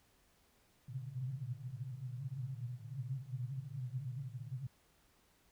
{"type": "band-pass noise", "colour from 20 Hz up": "pink", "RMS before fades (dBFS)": -43, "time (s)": [0.88, 4.67], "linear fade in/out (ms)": 5, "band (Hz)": [120, 140], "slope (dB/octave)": 96, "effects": ["pink hiss -71 dBFS RMS until 5.51 s"]}